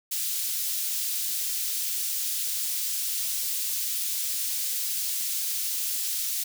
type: high-pass noise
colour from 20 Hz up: white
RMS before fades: -29 dBFS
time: 0.11-6.44 s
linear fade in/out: 10 ms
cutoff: 3800 Hz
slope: 12 dB/octave
effects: none